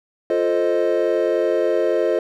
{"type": "chord", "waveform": "triangle", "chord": "F dominant seventh", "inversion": "none", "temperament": "equal", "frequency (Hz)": [349.2, 440, 523.3, 622.3], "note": ["F4", "A4", "C5", "Eb5"], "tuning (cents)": [0, 0, 0, 0], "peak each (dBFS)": -20, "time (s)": [0.3, 2.19], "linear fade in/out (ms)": 2, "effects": []}